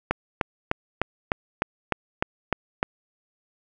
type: click train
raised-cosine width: 0.5 ms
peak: -6 dBFS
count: 10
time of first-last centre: 0.11-2.829 s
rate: 3.31 Hz
effects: none